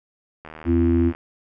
click train, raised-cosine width 0.5 ms, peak -23 dBFS, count 56, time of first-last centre 0.45-1.15 s, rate 78.6 Hz
harmonic tone, 84.6 Hz, E2, 45 cents sharp, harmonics 1 / 3 / 4, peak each -20 / -19 / -20 dBFS, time 0.65-1.13 s, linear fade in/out 50 ms
effects none

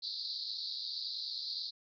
pink band-pass noise, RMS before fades -40 dBFS, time 0.02-1.71 s, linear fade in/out 20 ms, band 3900 to 4800 Hz, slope 96 dB/octave, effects none

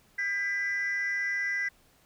sine tone pair together, 1605 / 1990 Hz, G6 / B6, +40 / +13 cents, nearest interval major third, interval 373 cents, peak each -31 / -27 dBFS, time 0.18-1.69 s, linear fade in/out 10 ms, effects tanh soft clip ceiling -24 dBFS + pink hiss -63 dBFS RMS until 2.05 s

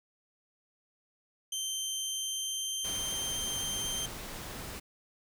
20% pulse tone with pitch glide, 3122 to 3146 Hz, G7 to G7, -8 to +6 cents, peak -27 dBFS, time 1.52-4.06 s, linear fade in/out 5 ms, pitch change +14 cents, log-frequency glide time 1.8-3.18 s
pink noise, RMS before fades -42 dBFS, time 2.84-4.8 s, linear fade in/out 10 ms
effects none

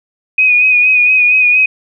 sine tone with vibrato, 2489 Hz, D#7, in tune, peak -6 dBFS, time 0.38-1.66 s, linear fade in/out 5 ms, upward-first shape sine, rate 4.3 Hz, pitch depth 35 cents each way, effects none

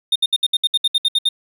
triangle tone bursts, 3657 Hz, A#7, 34 cents flat, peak -11 dBFS, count 12, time 0.12-1.29 s, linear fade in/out 5 ms, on 37 ms, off 66 ms, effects none

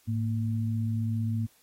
sine tone pair together, 107.98 / 228.8 Hz, A2 / A#3, -32 / -32 cents, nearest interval octave + minor second, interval 1300 cents, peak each -27 / -32 dBFS, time 0.07-1.47 s, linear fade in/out 20 ms, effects white hiss -63 dBFS RMS until 1.62 s + AAC 48 kbps

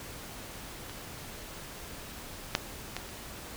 clicks, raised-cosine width 0.2 ms, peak -25 / -7 / -16 / -27 dBFS, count 4, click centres 0.896 / 2.551 / 2.966 / 3.09 s, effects pink hiss -44 dBFS RMS until 3.56 s

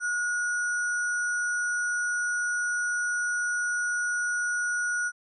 sine tone with sample-and-hold, 1448 Hz, F#6, 38 cents flat, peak -25 dBFS, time 0-5.12 s, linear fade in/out 50 ms, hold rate 7350 Hz, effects resampled to 24000 Hz

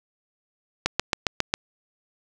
click train, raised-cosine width 0.2 ms, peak -3 dBFS, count 6, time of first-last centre 0.86-1.539 s, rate 7.36 Hz, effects none

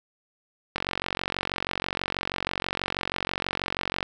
click train, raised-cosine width 0.3 ms, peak -10 dBFS, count 152, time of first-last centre 0.76-4.028 s, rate 46.2 Hz, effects none

